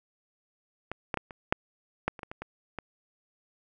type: clicks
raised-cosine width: 0.5 ms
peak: -19 / -14 / -15 / -27 / -7 / -11 / -28 / -23 / -24 / -22 / -20 dBFS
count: 11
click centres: 0.916 / 1.142 / 1.173 / 1.308 / 1.525 / 2.08 / 2.192 / 2.232 / 2.315 / 2.42 / 2.787 s
effects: none